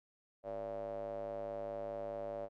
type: tone with band-pass filter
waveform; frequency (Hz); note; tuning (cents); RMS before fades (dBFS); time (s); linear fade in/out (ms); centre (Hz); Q
square; 52.4; G#1; +16; -42; 0.43-2.49; 50; 600; 7.6
effects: none